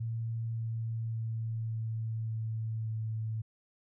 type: tone with pitch steps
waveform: sine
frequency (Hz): 114.1 / 113.38 / 112.66 / 111.95 / 111.24 / 110.53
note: A#2 / A#2 / A2 / A2 / A2 / A2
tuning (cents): -37 / -48 / +41 / +30 / +19 / +8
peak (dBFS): -32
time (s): 0-3.42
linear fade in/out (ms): 10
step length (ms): 570
effects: none